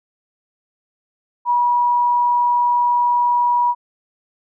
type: tone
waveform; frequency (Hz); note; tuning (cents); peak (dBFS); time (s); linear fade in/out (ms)
sine; 967; B5; -37; -13; 1.45-3.75; 50
effects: none